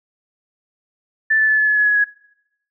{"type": "tone with pitch steps", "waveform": "sine", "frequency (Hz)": [1760, 1746.8, 1733.8, 1720.8, 1707.9, 1695.1, 1682.5, 1669.9], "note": ["A6", "A6", "A6", "A6", "G#6", "G#6", "G#6", "G#6"], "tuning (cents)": [0, -13, -26, -39, 48, 35, 22, 9], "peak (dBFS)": -12, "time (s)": [1.3, 2.044], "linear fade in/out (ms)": 10, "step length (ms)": 93, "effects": ["noise-tail reverb RT60 0.8 s tail -22 dB re dry"]}